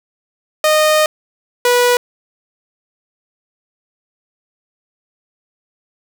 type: tone pair in turn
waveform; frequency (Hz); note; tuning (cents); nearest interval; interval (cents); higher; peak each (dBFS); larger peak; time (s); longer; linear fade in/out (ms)
sawtooth; 616 / 488.9; D#5 / B4; -17 / -18; major third; 401; first; -6; neither; 0.64-1.06 / 1.65-1.97; first; 2
effects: none